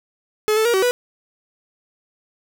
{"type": "tone with pitch steps", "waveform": "45% pulse", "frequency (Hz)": [427.9, 438.7, 473.7, 380.7, 491], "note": ["A4", "A4", "A#4", "F#4", "B4"], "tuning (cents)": [-48, -5, 28, 49, -10], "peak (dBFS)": -15, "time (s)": [0.48, 0.91], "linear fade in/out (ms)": 0, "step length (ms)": 86, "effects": []}